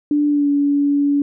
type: tone with pitch glide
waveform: sine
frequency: 293.7 to 285.5 Hz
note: D4 to D4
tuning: 0 to -49 cents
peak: -13 dBFS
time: 0.11-1.22 s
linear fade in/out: 2 ms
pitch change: -49 cents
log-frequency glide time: 0.27-0.49 s
effects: none